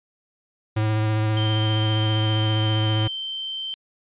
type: tone with vibrato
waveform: square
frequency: 108.3 Hz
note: A2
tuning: 27 cents flat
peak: -20 dBFS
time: 0.76-3.08 s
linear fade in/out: 10 ms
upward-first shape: sine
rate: 15 Hz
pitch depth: 16 cents each way
type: tone with pitch glide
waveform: sine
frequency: 3136 to 3114 Hz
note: G7 to G7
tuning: 0 to -12 cents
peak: -27 dBFS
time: 1.37-3.74 s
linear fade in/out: 0 ms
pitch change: -12 cents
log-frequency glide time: 1.99-3.15 s
effects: resampled to 8000 Hz